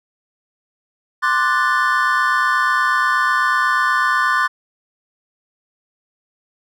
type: chord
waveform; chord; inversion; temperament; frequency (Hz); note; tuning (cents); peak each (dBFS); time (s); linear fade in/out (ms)
triangle; D dominant seventh; third; equal; 1046.5 / 1174.7 / 1480 / 1760; C6 / D6 / F#6 / A6; 0 / 0 / 0 / 0; -18; 1.22-4.48; 20
effects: none